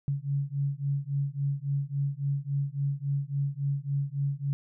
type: beating tone pair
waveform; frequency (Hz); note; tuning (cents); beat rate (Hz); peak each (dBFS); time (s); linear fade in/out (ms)
sine; 138.59 / 142.19; C#3 / C#3; 0 / +44; 3.6; -30; 0.08-4.53; 0
effects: none